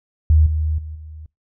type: tone with level steps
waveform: sine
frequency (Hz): 77.6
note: D#2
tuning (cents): -4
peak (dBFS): -9 / -17 / -28 / -33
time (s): 0.3-1.26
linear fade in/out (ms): 0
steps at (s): 0.46 / 0.78 / 0.95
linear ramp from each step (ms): 5
effects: noise-tail reverb RT60 0.2 s tail -25 dB re dry